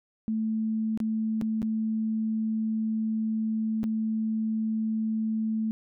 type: tone with dropouts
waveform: sine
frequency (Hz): 220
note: A3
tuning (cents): 0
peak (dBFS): -25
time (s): 0.28-5.71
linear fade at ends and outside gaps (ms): 0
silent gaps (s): 0.975-1.002 / 1.413-1.421 / 1.619-1.628 / 3.832-3.84
effects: none